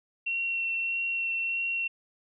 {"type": "tone with vibrato", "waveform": "sine", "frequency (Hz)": 2723, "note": "F7", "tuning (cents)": -44, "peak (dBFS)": -27, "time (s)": [0.26, 1.88], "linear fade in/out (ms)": 10, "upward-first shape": "sine", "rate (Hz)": 1.6, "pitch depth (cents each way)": 10, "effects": []}